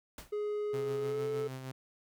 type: noise with exponential decay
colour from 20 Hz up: pink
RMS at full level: -42 dBFS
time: 0.18-0.37 s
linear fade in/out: 2 ms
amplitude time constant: 40 ms
type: tone with pitch glide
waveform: triangle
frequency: 417.9 to 434.6 Hz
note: G#4 to A4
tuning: +11 to -21 cents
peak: -30 dBFS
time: 0.32-1.48 s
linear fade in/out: 10 ms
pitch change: +68 cents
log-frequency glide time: 0.98-1.24 s
type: tone with tremolo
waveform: sawtooth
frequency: 130.81 Hz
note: C3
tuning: in tune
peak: -35 dBFS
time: 0.73-1.72 s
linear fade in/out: 10 ms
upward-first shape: sine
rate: 6.5 Hz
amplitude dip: 40%
effects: none